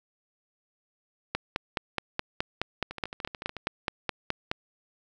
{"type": "two click trains", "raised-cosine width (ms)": 0.3, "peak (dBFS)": [-11, -21], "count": [16, 10], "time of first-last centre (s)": [[1.35, 4.515], [2.91, 3.567]], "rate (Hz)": [4.74, 13.7], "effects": []}